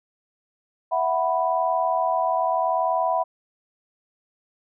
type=chord; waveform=sine; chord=E suspended second; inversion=none; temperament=equal; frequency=659.3 / 740 / 987.8 Hz; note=E5 / F#5 / B5; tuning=0 / 0 / 0 cents; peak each=-24 dBFS; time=0.91-3.24 s; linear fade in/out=20 ms; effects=none